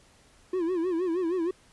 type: tone with vibrato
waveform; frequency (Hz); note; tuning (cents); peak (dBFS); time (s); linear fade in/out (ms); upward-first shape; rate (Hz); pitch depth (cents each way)
triangle; 349.2; F4; 0; -23; 0.53-1.51; 5; sine; 6.4; 130
effects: pink hiss -59 dBFS RMS until 1.72 s + resampled to 24000 Hz